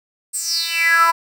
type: tone with high-pass filter sweep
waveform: 10% pulse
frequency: 333.4 Hz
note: E4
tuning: 20 cents sharp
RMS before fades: -17 dBFS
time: 0.33-1.12 s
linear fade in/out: 20 ms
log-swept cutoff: 8800 to 1000 Hz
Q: 7.1
effects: none